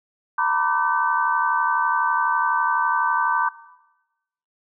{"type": "tone cluster", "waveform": "sine", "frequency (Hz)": [921, 993, 1169, 1527], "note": ["A#5", "B5", "D6", "G6"], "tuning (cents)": [-21, 9, -8, -46], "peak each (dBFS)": -24, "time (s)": [0.38, 3.49], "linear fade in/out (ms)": 5, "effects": ["noise-tail reverb RT60 1.0 s tail -17 dB re dry"]}